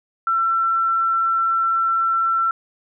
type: tone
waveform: sine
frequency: 1346 Hz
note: E6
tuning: 36 cents sharp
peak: -16 dBFS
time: 0.27-2.51 s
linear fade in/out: 2 ms
effects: none